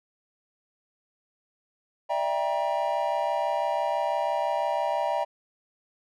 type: chord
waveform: triangle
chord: E half-diminished seventh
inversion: third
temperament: just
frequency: 593.3 / 659.3 / 791.1 / 949.3 Hz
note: D5 / E5 / G5 / Bb5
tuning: +18 / 0 / +16 / +31 cents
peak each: -28 dBFS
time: 2.09-5.25 s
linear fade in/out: 20 ms
effects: none